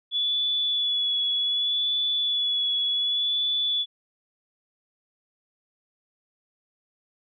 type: tone with vibrato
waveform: sine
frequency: 3421 Hz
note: A7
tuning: 49 cents flat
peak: -22 dBFS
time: 0.11-3.86 s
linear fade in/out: 50 ms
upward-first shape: sine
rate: 0.66 Hz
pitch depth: 22 cents each way
effects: none